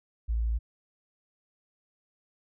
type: tone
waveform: sine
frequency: 56.5 Hz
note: A1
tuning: 47 cents sharp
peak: -25 dBFS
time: 0.28-0.59 s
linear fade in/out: 20 ms
effects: none